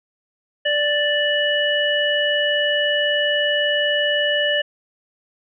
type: harmonic tone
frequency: 587.3 Hz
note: D5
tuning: in tune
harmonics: 1 / 3 / 5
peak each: -21 / -21 / -21 dBFS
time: 0.65-4.62 s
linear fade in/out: 10 ms
effects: none